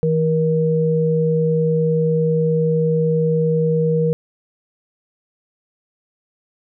sine tone pair together, 161.48 / 474.2 Hz, E3 / A#4, -35 / +30 cents, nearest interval octave + perfect fifth, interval 1865 cents, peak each -17 dBFS, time 0.03-4.13 s, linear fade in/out 0 ms, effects none

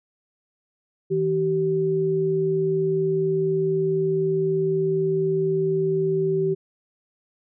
sine tone pair together, 160.28 / 384.3 Hz, E3 / G4, -48 / -34 cents, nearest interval octave + minor third, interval 1514 cents, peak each -26 / -20 dBFS, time 1.1-6.55 s, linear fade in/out 20 ms, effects none

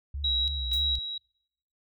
sine tone with vibrato, 66.7 Hz, C2, 34 cents sharp, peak -31 dBFS, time 0.14-0.99 s, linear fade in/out 5 ms, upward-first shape sine, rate 3.2 Hz, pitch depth 140 cents each way
sine tone with tremolo, 3863 Hz, B7, 39 cents flat, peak -24 dBFS, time 0.24-1.18 s, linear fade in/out 5 ms, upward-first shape square, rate 2.1 Hz, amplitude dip 60%
blue noise with exponential decay, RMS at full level -38 dBFS, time 0.73-0.89 s, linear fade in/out 2 ms, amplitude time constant 34 ms
effects noise-tail reverb RT60 0.8 s tail -26 dB re dry

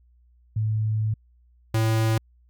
sine / square tone pair in turn, 108.6 / 111.46 Hz, A2 / A2, -22 / +23 cents, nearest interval unison, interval 45 cents, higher second, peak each -21 / -20 dBFS, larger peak second, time 0.56-1.14 / 1.74-2.18 s, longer first, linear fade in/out 5 ms, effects added 60 Hz sine -55 dBFS peak until 2.49 s

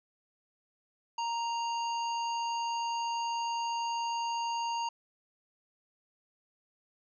harmonic tone, 932.3 Hz, A#5, in tune, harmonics 1 / 3 / 5 / 7, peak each -31 / -41 / -45 / -48 dBFS, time 1.18-4.89 s, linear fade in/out 5 ms, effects none

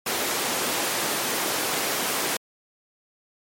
pink high-pass noise, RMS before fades -26 dBFS, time 0.06-2.37 s, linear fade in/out 5 ms, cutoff 310 Hz, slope 12 dB/octave, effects MP3 64 kbps

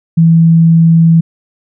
sine tone, 164.81 Hz, E3, in tune, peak -3 dBFS, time 0.17-1.21 s, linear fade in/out 10 ms, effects none

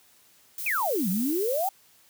violet noise, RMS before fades -34 dBFS, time 0.58-1.69 s, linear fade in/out 2 ms
sine exponential two-way sweep, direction down then up, 2644 to 174.61 to 813 Hz, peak -24 dBFS, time 0.66-1.69 s, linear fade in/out 5 ms, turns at 1.09 s
effects white hiss -59 dBFS RMS until 2.09 s + high-pass 60 Hz 12 dB/octave

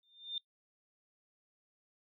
sine tone with exponential growth, 3607 Hz, A7, 42 cents sharp, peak -33 dBFS, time 0.03-0.38 s, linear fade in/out 2 ms, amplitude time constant 74 ms, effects noise-tail reverb RT60 0.1 s tail -20 dB re dry

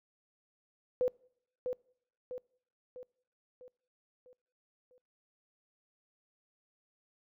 sine tone with echo, 501 Hz, B4, 25 cents sharp, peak -26 dBFS, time 1.01-1.08 s, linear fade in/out 0 ms, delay 650 ms, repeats 6, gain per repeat -6 dB, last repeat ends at 4.98 s, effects noise-tail reverb RT60 0.7 s tail -26 dB re dry

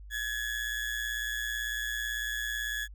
35% pulse tone with amplitude modulation, 1692 Hz, G#6, 32 cents sharp, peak -27 dBFS, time 0.1-2.88 s, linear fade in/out 50 ms, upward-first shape sine, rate 118 Hz, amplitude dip 60%, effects added 50 Hz sine -44 dBFS peak until 2.94 s

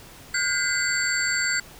sine tone cluster, 1435 / 1580 / 2036 / 4544 / 7490 Hz, F6 / G6 / C7 / C#8 / A#8, +47 / +13 / -48 / +42 / +7 cents, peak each -28 dBFS, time 0.34-1.6 s, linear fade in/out 5 ms, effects pink hiss -46 dBFS RMS until 1.79 s

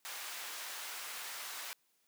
pink high-pass noise, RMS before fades -44 dBFS, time 0.05-1.73 s, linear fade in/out 0 ms, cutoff 1100 Hz, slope 12 dB/octave, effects white hiss -75 dBFS RMS until 2.07 s + high-pass 150 Hz 12 dB/octave

